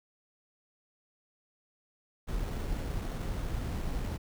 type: noise with sample-and-hold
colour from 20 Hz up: brown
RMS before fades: -34 dBFS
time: 2.27-4.18 s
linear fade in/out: 20 ms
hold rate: 4900 Hz
effects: none